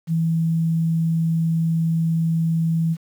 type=tone; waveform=sine; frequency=163.8 Hz; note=E3; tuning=11 cents flat; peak=-17 dBFS; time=0.07-2.97 s; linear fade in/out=50 ms; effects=8-bit